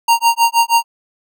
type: tone with tremolo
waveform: square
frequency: 928 Hz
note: A#5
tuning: 8 cents flat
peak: -8 dBFS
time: 0.08-0.84 s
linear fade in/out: 5 ms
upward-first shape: sine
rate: 6.3 Hz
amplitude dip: 100%
effects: none